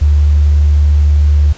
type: tone with tanh clipping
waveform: triangle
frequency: 73.6 Hz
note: D2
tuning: 4 cents sharp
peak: -5 dBFS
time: 0.01-1.53 s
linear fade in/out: 10 ms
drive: 2 dB
effects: pink hiss -36 dBFS RMS until 1.57 s + resampled to 16000 Hz